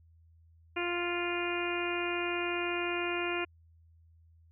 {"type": "harmonic tone", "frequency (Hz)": 349.2, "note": "F4", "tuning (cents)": 0, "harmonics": [1, 2, 3, 4, 5, 6, 7, 8], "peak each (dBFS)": [-34, -40, -41, -40, -43, -43, -37, -41], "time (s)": [0.76, 3.45], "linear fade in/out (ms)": 10, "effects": ["added 82 Hz sine -58 dBFS peak until 4.51 s"]}